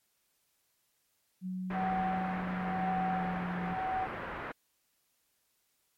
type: tone with pitch glide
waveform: sine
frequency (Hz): 185 to 177.67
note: F#3 to F3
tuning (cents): 0 to +30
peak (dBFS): -34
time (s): 1.41-3.77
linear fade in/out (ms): 50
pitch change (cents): -70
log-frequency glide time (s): 1.89-3.61
type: low-pass noise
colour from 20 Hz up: white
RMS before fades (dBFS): -40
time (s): 1.7-4.52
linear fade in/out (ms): 5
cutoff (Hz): 1800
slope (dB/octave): 24
type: tone with tremolo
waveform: sine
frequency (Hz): 754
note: F#5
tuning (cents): +32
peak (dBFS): -30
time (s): 1.72-4.08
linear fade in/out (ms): 50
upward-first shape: sine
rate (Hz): 0.98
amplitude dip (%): 85
effects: white hiss -75 dBFS RMS until 5.97 s + MP3 64 kbps